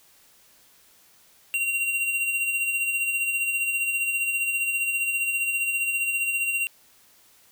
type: tone with tremolo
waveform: square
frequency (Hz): 2755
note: F7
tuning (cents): -24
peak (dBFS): -22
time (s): 1.54-6.67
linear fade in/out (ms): 0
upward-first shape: sine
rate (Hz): 15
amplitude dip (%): 45
effects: white hiss -57 dBFS RMS until 7.51 s